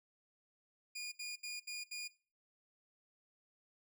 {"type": "tone bursts", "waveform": "20% pulse", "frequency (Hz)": 2437, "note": "D#7", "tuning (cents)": -37, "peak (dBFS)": -37, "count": 5, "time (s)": [0.95, 2.08], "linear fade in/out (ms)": 10, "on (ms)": 170, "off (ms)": 70, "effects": ["noise-tail reverb RT60 0.4 s tail -19 dB re dry"]}